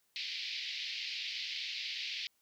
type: band-pass noise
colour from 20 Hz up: white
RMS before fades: -40 dBFS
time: 0.16-2.27 s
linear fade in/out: 0 ms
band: 2100 to 4800 Hz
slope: 48 dB/octave
effects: white hiss -75 dBFS RMS until 2.41 s